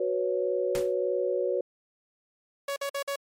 sine chord, F# suspended fourth, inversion none, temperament just, 370 / 493.3 / 555 Hz, F#4 / B4 / C#5, 0 / -2 / +2 cents, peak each -29 dBFS, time 0-1.61 s, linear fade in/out 5 ms
pink noise with exponential decay, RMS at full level -32 dBFS, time 0.75-0.94 s, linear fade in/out 0 ms, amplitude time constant 40 ms
sawtooth tone bursts, 560 Hz, C#5, 18 cents sharp, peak -25 dBFS, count 4, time 2.68-3.159 s, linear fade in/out 5 ms, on 83 ms, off 49 ms
effects MP3 64 kbps

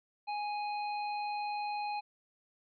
harmonic tone, 830.6 Hz, G#5, in tune, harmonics 1 / 3 / 5, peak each -34 / -44 / -48 dBFS, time 0.27-2.01 s, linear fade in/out 20 ms, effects none

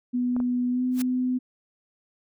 sine tone with pitch glide, 246.9 to 252.7 Hz, B3 to B3, 0 to +40 cents, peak -22 dBFS, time 0.13-1.39 s, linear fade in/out 20 ms, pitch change +40 cents, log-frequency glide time 0.7-0.83 s
clicks, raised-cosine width 1 ms, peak -23 dBFS, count 2, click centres 0.365 / 0.402 s
white noise with exponential growth, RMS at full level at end -30 dBFS, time 0.91-1.02 s, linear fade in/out 5 ms, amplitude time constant 23 ms
effects none

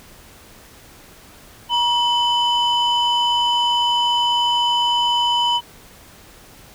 sine tone pair together, 954 / 3014 Hz, A#5 / F#7, +40 / +31 cents, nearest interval octave + minor sixth, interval 1991 cents, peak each -16 dBFS, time 1.69-5.61 s, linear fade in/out 50 ms, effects tanh soft clip ceiling -12 dBFS + pink hiss -45 dBFS RMS until 6.74 s

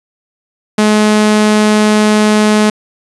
sawtooth tone, 212.5 Hz, G#3, 40 cents sharp, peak -3 dBFS, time 0.78-2.7 s, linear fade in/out 5 ms, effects resampled to 24000 Hz

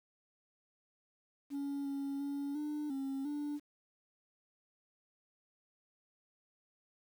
sine tone with pitch steps, 281.1 / 278 / 282.3 / 298.4 / 271 / 292.8 Hz, C#4 / C#4 / C#4 / D4 / C#4 / D4, +24 / +5 / +32 / +28 / -39 / -5 cents, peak -33 dBFS, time 1.5-3.6 s, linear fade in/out 50 ms, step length 350 ms, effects tanh soft clip ceiling -35 dBFS + 10-bit

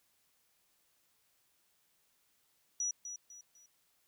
sine tone with echo, 5850 Hz, F#8, 21 cents flat, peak -32 dBFS, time 2.8-2.91 s, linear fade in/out 2 ms, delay 250 ms, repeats 3, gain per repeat -9 dB, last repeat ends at 3.66 s, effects white hiss -74 dBFS RMS until 4.07 s

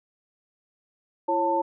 sine tone cluster, 337.8 / 549 / 891 Hz, E4 / C#5 / A5, +42 / -17 / +22 cents, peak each -28 / -27 / -23 dBFS, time 1.28-1.62 s, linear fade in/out 10 ms, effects none

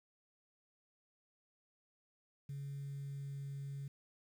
sine tone with pitch glide, 140 to 139.19 Hz, C#3 to C#3, +18 to +7 cents, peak -40 dBFS, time 2.49-3.88 s, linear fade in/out 5 ms, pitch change -11 cents, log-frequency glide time 2.79-3.46 s, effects tanh soft clip ceiling -38 dBFS + 11-bit

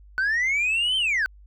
sine linear two-way sweep, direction up then down, 1480 to 3136 to 1480 Hz, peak -18 dBFS, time 0.18-1.26 s, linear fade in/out 0 ms, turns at 0.97 s, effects tanh soft clip ceiling -19 dBFS + added 50 Hz sine -46 dBFS peak until 1.46 s

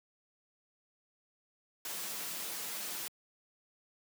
white noise with comb filter, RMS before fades -40 dBFS, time 1.85-3.08 s, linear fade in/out 2 ms, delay 7.6 ms, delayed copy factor -0.55, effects high-pass 150 Hz 12 dB/octave

